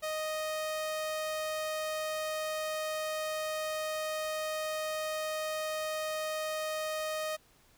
sawtooth tone, 622.3 Hz, D#5, in tune, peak -29 dBFS, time 0.02-7.37 s, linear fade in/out 20 ms, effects pink hiss -64 dBFS RMS until 7.77 s

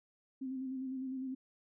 sine tone with vibrato, 261.9 Hz, C4, 2 cents sharp, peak -37 dBFS, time 0.41-1.35 s, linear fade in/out 10 ms, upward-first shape square, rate 9.9 Hz, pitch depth 28 cents each way, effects none

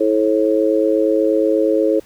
harmonic tone, 108.3 Hz, A2, 27 cents flat, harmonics 3 / 4 / 5, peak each -17 / -17 / -17 dBFS, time 0-2 s, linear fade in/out 10 ms, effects pink hiss -49 dBFS RMS until 2.05 s

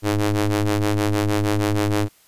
sawtooth ring-modulated tone, 104.6 Hz, G#2, 13 cents sharp, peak -11 dBFS, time 0.02-2.09 s, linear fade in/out 50 ms, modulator 206 Hz, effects white hiss -55 dBFS RMS until 2.27 s + resampled to 32000 Hz

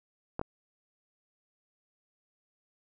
clicks, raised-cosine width 1 ms, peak -19 dBFS, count 2, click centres 0.394 / 0.414 s, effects none

